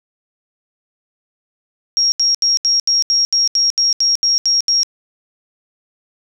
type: tone bursts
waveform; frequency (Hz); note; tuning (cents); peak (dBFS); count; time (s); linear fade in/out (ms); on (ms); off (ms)
sine; 5588; F8; 0; -11; 13; 1.97-4.832; 0; 150; 76
effects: none